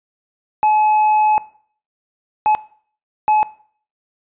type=tone bursts at uneven times; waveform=triangle; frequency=854 Hz; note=G#5; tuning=48 cents sharp; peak=-9 dBFS; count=3; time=0.63-1.38 / 2.46-2.55 / 3.28-3.43 s; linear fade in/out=0 ms; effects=noise-tail reverb RT60 0.5 s tail -18 dB re dry + resampled to 8000 Hz